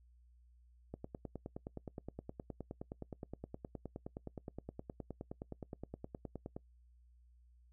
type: click train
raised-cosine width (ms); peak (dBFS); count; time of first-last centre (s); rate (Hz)
2; -30; 55; 0.94-6.565; 9.6
effects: noise-tail reverb RT60 0.1 s tail -23 dB re dry + added 60 Hz sine -62 dBFS peak until 7.72 s